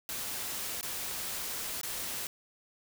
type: noise with dropouts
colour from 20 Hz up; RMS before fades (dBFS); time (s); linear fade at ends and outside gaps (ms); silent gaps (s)
white; -37; 0.09-2.27; 1; 0.811-0.829 / 1.814-1.832
effects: none